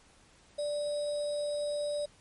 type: tone with sample-and-hold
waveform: sine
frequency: 587.3 Hz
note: D5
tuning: in tune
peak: -30 dBFS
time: 0.58-2.06 s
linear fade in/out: 10 ms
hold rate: 4410 Hz
effects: pink hiss -61 dBFS RMS until 2.2 s + MP3 48 kbps